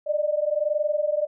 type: tone pair together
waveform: sine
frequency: 589 / 610.3 Hz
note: D5 / D#5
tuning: +5 / -34 cents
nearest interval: minor second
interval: 61 cents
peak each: -24 dBFS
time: 0.06-1.27 s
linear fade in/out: 20 ms
effects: none